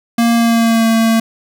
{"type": "tone with pitch glide", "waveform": "square", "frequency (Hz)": [233.1, 225.9], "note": ["A#3", "A3"], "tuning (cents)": [0, 46], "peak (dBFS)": -10, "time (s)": [0.18, 1.2], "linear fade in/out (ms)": 5, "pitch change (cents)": -54, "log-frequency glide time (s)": [0.35, 0.87], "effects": []}